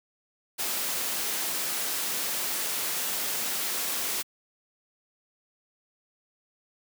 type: noise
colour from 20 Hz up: white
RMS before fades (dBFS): -30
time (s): 0.58-4.23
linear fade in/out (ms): 20
effects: high-pass 200 Hz 12 dB/octave